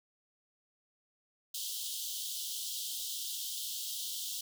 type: high-pass noise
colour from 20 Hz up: pink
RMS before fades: -39 dBFS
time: 1.54-4.41 s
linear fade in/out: 5 ms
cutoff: 3000 Hz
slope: 96 dB/octave
effects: none